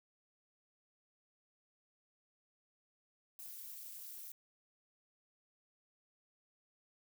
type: noise with amplitude modulation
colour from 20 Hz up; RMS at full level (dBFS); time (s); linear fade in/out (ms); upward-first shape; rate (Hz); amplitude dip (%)
violet; -45; 3.39-4.32; 2; sine; 268; 100
effects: none